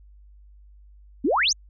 sine exponential sweep, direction up, 233.1 to 6950 Hz, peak -18 dBFS, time 1.24-1.53 s, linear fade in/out 10 ms, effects added 50 Hz sine -47 dBFS peak until 1.69 s

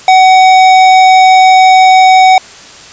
sine tone with tanh clipping, 751 Hz, F#5, 26 cents sharp, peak -3 dBFS, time 0.08-2.38 s, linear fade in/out 2 ms, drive 17 dB, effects white hiss -32 dBFS RMS until 2.92 s + resampled to 16000 Hz

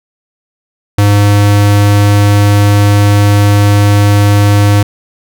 square tone, 102.3 Hz, G#2, 26 cents flat, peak -5 dBFS, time 0.98-4.83 s, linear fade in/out 5 ms, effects none

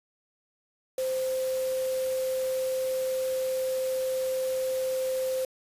sine tone in noise, 520 Hz, C5, 11 cents flat, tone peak -26 dBFS, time 0.98-5.45 s, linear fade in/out 2 ms, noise white, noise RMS -41 dBFS, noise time 0.98-5.45 s, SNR +12 dB, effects resampled to 32000 Hz

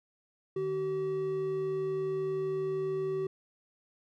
triangle tone pair together, 151.5 / 381.8 Hz, D#3 / G4, -46 / -46 cents, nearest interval octave + major third, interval 1600 cents, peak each -39 / -28 dBFS, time 0.56-3.27 s, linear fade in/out 5 ms, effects none

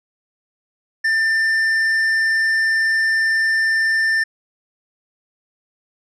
sine tone with tanh clipping, 1789 Hz, A6, 28 cents sharp, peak -16 dBFS, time 1.04-4.24 s, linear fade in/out 10 ms, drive 7 dB, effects none

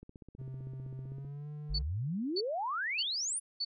click train, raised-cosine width 3 ms, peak -37 dBFS, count 20, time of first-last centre 0.03-1.248 s, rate 15.6 Hz
triangle tone with pitch glide, 131.3 to 149.09 Hz, C3 to D3, +6 to +26 cents, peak -38 dBFS, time 0.38-1.83 s, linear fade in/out 20 ms, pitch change +220 cents, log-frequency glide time 1.04-1.49 s
sine exponential sweep, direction up, 43.61 to 10050 Hz, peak -32 dBFS, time 1.69-3.4 s, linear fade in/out 20 ms
sine tone bursts, 4473 Hz, C#8, 15 cents sharp, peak -31 dBFS, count 4, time 1.74-3.65 s, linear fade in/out 10 ms, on 50 ms, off 570 ms
effects none

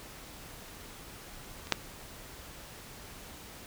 clicks, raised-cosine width 0.2 ms, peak -27 / -6 dBFS, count 2, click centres 1.671 / 1.723 s, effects pink hiss -48 dBFS RMS until 3.66 s

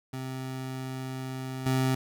25% pulse tone with level steps, 130.81 Hz, C3, in tune, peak -30 / -20 dBFS, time 0.13-1.95 s, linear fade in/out 5 ms, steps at 1.66 s, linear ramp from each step 2 ms, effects none

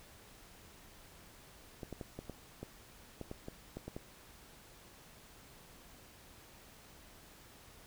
clicks, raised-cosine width 2 ms, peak -29 dBFS, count 12, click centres 1.832 / 1.927 / 2.012 / 2.19 / 2.297 / 2.63 / 3.213 / 3.314 / 3.484 / 3.77 / 3.88 / 3.965 s, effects pink hiss -58 dBFS RMS until 7.86 s

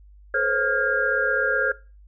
sine tone cluster, 433.3 / 501 / 537 / 1405 / 1624 Hz, A4 / B4 / C5 / F6 / G#6, -27 / +25 / +45 / +10 / -39 cents, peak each -30 / -31 / -26 / -24 / -23 dBFS, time 0.34-1.72 s, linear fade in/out 5 ms, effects noise-tail reverb RT60 0.3 s tail -19 dB re dry + added 50 Hz sine -46 dBFS peak until 2.07 s

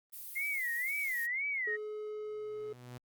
violet noise, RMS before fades -45 dBFS, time 0.12-1.27 s, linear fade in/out 20 ms
sine tone with vibrato, 2068 Hz, C7, 21 cents flat, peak -32 dBFS, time 0.35-1.77 s, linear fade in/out 20 ms, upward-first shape sine, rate 2 Hz, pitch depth 180 cents each way
triangle tone, 425.4 Hz, G#4, 42 cents sharp, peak -36 dBFS, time 1.67-2.73 s, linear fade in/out 5 ms
sawtooth tone with exponential growth, 123.47 Hz, B2, in tune, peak -39 dBFS, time 2.1-2.98 s, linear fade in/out 5 ms, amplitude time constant 190 ms
effects Opus 32 kbps

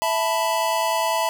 square chord, E suspended fourth, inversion none, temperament just, 659.3 / 879 / 988.9 Hz, E5 / A5 / B5, 0 / -2 / +2 cents, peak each -25 dBFS, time 0.02-1.29 s, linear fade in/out 0 ms, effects none

